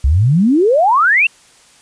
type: exponential sweep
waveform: sine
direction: up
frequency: 61.74 to 2794 Hz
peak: -8 dBFS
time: 0.04-1.27 s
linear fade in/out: 5 ms
effects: white hiss -47 dBFS RMS until 1.81 s + resampled to 22050 Hz